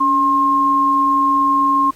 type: tone pair together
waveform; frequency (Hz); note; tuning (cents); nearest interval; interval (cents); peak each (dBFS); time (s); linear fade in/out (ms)
sine; 282.8 / 1067.7; C#4 / C6; +35 / +35; octave + major seventh; 2300; -21 / -12; 0-1.91; 10
effects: pink hiss -47 dBFS RMS until 1.95 s + AAC 64 kbps